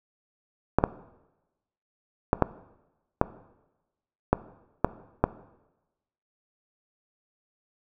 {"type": "clicks", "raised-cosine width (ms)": 1, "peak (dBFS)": -4, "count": 8, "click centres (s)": [0.786, 0.839, 2.331, 2.423, 3.214, 4.33, 4.846, 5.24], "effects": ["noise-tail reverb RT60 1.0 s tail -17 dB re dry"]}